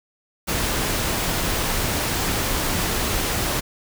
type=noise; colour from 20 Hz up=pink; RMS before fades=-23 dBFS; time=0.47-3.61 s; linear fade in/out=20 ms; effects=none